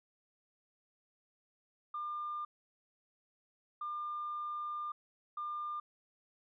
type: tone bursts at uneven times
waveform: sine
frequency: 1200 Hz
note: D6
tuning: 37 cents sharp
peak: -36 dBFS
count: 3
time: 1.94-2.45 / 3.81-4.92 / 5.37-5.8 s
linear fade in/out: 5 ms
effects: tanh soft clip ceiling -32 dBFS